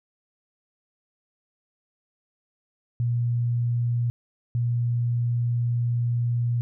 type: tone pair in turn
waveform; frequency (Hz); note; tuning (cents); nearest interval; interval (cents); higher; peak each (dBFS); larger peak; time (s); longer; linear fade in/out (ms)
sine; 119.5 / 119.5; A#2 / A#2; +43 / +43; unison; 0; neither; -21 / -21; neither; 3-4.1 / 4.55-6.61; second; 0
effects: none